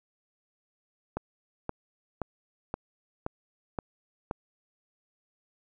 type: click train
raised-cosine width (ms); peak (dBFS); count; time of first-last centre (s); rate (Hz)
1; -17; 7; 1.17-4.311; 1.91
effects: none